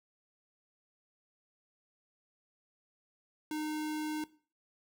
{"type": "tone", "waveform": "square", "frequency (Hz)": 306.5, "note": "D#4", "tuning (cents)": -26, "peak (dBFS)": -35, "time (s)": [3.51, 4.24], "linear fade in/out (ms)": 2, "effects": ["noise-tail reverb RT60 0.4 s tail -18 dB re dry"]}